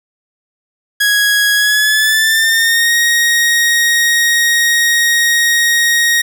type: tone with pitch glide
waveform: sawtooth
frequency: 1661.2 to 1875.4 Hz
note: G#6 to A#6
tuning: 0 to +10 cents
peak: -6 dBFS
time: 1-6.22 s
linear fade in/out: 10 ms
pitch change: +210 cents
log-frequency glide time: 1.54-2.95 s
effects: none